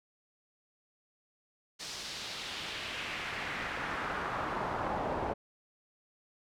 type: noise with band-pass filter sweep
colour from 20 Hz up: brown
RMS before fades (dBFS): -37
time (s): 1.79-5.34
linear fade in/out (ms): 20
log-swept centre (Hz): 5500 to 700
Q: 1.6
effects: none